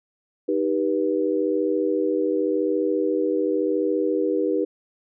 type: chord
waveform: sine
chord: Eb augmented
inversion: none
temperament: equal with one note detuned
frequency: 311.1 / 392 / 486 Hz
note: Eb4 / G4 / B4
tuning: 0 / 0 / -28 cents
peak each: -24 dBFS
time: 0.48-4.65 s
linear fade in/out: 10 ms
effects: none